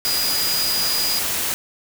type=tone in noise; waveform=sine; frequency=4906 Hz; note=D#8; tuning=25 cents flat; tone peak=-21 dBFS; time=0.05-1.19 s; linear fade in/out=0 ms; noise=white; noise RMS=-23 dBFS; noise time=0.05-1.54 s; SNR=-1 dB; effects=none